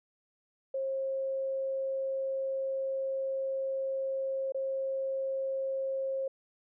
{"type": "tone with dropouts", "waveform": "sine", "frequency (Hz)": 536, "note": "C5", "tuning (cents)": 42, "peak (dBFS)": -30, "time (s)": [0.74, 6.28], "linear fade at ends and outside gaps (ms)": 5, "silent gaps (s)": [4.522, 4.545], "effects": []}